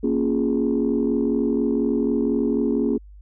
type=chord; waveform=sine; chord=Bb minor seventh; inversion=none; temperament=equal; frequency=233.1 / 277.2 / 349.2 / 415.3 Hz; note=Bb3 / Db4 / F4 / Ab4; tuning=0 / 0 / 0 / 0 cents; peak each=-22 / -22 / -26 / -24 dBFS; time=0.03-2.98 s; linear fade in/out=10 ms; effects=tanh soft clip ceiling -11 dBFS + added 50 Hz sine -41 dBFS peak until 3.21 s